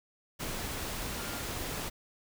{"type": "tone in noise", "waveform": "sine", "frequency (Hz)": 1400, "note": "F6", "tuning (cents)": 4, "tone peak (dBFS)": -46, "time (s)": [1.18, 1.43], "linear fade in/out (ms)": 20, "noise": "pink", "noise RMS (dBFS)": -37, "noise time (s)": [0.39, 1.9], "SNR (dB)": -12, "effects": []}